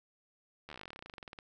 slowing click train, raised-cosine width 0.3 ms, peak -30 dBFS, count 25, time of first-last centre 0.69-1.388 s, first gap 12 ms, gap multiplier 1.07, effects none

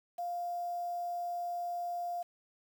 sine tone with quantisation, 700 Hz, F5, 4 cents sharp, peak -34 dBFS, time 0.18-2.23 s, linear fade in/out 10 ms, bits 9, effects none

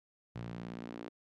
sawtooth tone with high-pass filter sweep, 58.27 Hz, A#1, in tune, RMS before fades -44 dBFS, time 0.35-1.09 s, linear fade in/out 10 ms, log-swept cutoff 120 to 310 Hz, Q 2.3, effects low-pass 4000 Hz 12 dB/octave

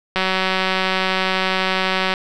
click train, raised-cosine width 0.3 ms, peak -3 dBFS, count 373, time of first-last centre 0.16-2.139 s, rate 188 Hz, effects none

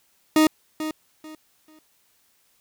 40% pulse tone with echo, 311.1 Hz, D#4, in tune, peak -13 dBFS, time 0.36-0.47 s, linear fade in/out 2 ms, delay 440 ms, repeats 3, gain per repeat -12 dB, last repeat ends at 1.79 s, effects white hiss -64 dBFS RMS until 2.6 s

